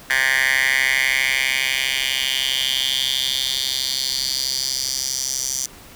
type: tone with high-pass filter sweep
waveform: 10% pulse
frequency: 132.3 Hz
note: C3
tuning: 20 cents sharp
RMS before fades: -21 dBFS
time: 0.1-5.66 s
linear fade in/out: 2 ms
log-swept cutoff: 1700 to 6100 Hz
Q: 4
effects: pink hiss -43 dBFS RMS until 5.95 s